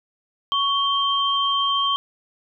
sine tone pair together, 1114 / 3153 Hz, C#6 / G7, +8 / +9 cents, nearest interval octave + tritone, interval 1801 cents, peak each -21 dBFS, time 0.52-1.96 s, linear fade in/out 0 ms, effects none

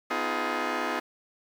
10% pulse chord, F half-diminished seventh, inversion second, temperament just, 251.4 / 314.3 / 349.2 / 419.1 Hz, Cb4 / Eb4 / F4 / Ab4, +31 / +18 / 0 / +16 cents, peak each -25 dBFS, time 0.1-1 s, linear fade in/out 10 ms, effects low-pass 4000 Hz 12 dB/octave + 8-bit

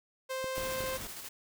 sawtooth tone, 523.3 Hz, C5, in tune, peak -30 dBFS, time 0.29-0.98 s, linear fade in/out 20 ms
clicks, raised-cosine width 2 ms, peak -29 dBFS, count 4, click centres 0.443 / 0.581 / 0.806 / 0.84 s
white noise with tremolo, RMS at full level -43 dBFS, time 0.55-1.29 s, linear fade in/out 5 ms, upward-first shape square, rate 13 Hz, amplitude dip 30%
pink noise, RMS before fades -44 dBFS, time 0.57-1.07 s, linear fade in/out 0 ms
effects none

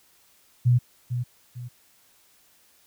sine tone with echo, 122.5 Hz, B2, 14 cents flat, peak -15 dBFS, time 0.65-0.79 s, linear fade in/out 20 ms, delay 450 ms, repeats 2, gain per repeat -9 dB, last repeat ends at 1.69 s, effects white hiss -60 dBFS RMS until 2.86 s

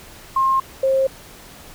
sine tone pair in turn, 1065 / 533.7 Hz, C6 / C5, +30 / +34 cents, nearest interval octave, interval 1196 cents, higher first, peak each -14 dBFS, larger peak neither, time 0.36-0.6 / 0.83-1.07 s, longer neither, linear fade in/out 5 ms, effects pink hiss -42 dBFS RMS until 1.74 s

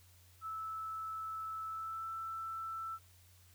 sine tone with pitch glide, 1310 to 1328.3 Hz, E6 to E6, -11 to +13 cents, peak -39 dBFS, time 0.41-2.99 s, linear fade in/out 50 ms, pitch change +24 cents, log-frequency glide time 1.68-2.09 s, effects added 90 Hz sine -62 dBFS peak until 3.54 s + white hiss -66 dBFS RMS until 3.54 s

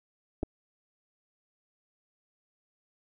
clicks, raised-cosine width 2 ms, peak -19 dBFS, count 2, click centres 0.43 / 0.433 s, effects none

